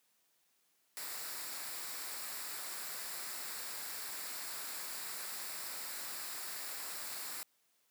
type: noise with comb filter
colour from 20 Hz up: white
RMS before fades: -43 dBFS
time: 0.97-7.43 s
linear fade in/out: 0 ms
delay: 0.32 ms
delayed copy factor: -0.5
effects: white hiss -75 dBFS RMS until 7.9 s + high-pass 150 Hz 12 dB/octave